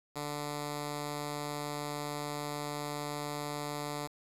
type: tone with notch filter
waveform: 5% pulse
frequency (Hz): 146.83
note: D3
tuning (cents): 0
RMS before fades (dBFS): -38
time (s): 0.15-4.08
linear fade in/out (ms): 20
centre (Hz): 1600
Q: 1.9
effects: resampled to 32000 Hz + 9-bit